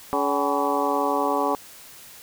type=harmonic tone with a mistuned harmonic; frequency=141.9 Hz; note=C#3; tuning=41 cents sharp; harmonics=2 / 3 / 4 / 5 / 6 / 7 / 8; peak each=-28 / -28 / -28 / -28 / -28 / -28 / -28 dBFS; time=0.13-1.55 s; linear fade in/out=0 ms; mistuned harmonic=5; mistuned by=+120 cents; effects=white hiss -45 dBFS RMS until 2.22 s